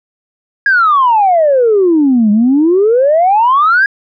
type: exponential two-way sweep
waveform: sine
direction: down then up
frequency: 1661.2 to 203 to 1661.2 Hz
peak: -5 dBFS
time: 0.66-3.86 s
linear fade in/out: 2 ms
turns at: 2.31 s
effects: tanh soft clip ceiling -2 dBFS